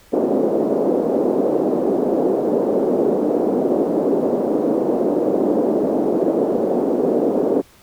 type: band-pass noise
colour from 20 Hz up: white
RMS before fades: -18 dBFS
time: 0.12-7.62 s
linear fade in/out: 20 ms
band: 240 to 510 Hz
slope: 24 dB/octave
effects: pink hiss -50 dBFS RMS until 7.82 s